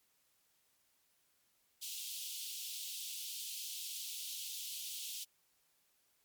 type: high-pass noise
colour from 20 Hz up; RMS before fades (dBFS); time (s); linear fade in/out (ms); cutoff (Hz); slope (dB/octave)
pink; -44; 1.81-5.25; 20; 2900; 48
effects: white hiss -75 dBFS RMS until 6.24 s + MP3 96 kbps